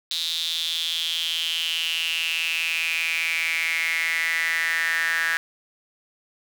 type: tone with high-pass filter sweep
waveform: sawtooth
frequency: 164.81 Hz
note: E3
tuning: in tune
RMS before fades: -25 dBFS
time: 0.11-5.37 s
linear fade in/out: 0 ms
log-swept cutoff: 3800 to 1700 Hz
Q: 7.8
effects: none